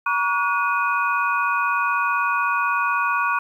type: tone cluster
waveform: sine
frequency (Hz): 947 / 1131 / 1452 / 2489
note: A#5 / C#6 / F#6 / D#7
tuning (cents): +27 / +34 / -33 / 0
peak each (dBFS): -26 / -22 / -23 / -27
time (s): 0.06-3.39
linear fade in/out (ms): 5
effects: 9-bit